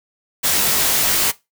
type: noise with comb filter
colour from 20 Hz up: white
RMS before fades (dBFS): -17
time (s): 0.43-1.32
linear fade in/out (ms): 20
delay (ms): 18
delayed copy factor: -0.85
effects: noise-tail reverb RT60 0.2 s tail -18 dB re dry